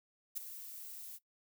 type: noise with ADSR envelope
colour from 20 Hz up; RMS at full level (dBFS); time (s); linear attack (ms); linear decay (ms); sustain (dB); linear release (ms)
violet; -36; 0.35-1.19; 24; 8; -12; 37
effects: noise-tail reverb RT60 0.1 s tail -17 dB re dry